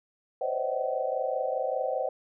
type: tone cluster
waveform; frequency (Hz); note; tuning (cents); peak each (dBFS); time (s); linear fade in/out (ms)
sine; 509 / 534 / 599 / 641 / 759; C5 / C5 / D5 / E5 / F#5; -48 / +35 / +34 / -49 / +44; -33 / -32 / -35 / -34 / -33; 0.41-2.09; 5
effects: none